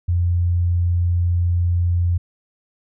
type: tone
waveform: sine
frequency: 87.31 Hz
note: F2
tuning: in tune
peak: -15 dBFS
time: 0.08-2.18 s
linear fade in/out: 10 ms
effects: none